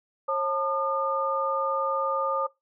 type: tone cluster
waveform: sine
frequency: 541 / 892 / 1212 Hz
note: C#5 / A5 / D#6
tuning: -42 / +23 / -46 cents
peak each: -27 / -32 / -27 dBFS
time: 0.28-2.47 s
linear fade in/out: 10 ms
effects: noise-tail reverb RT60 0.2 s tail -21 dB re dry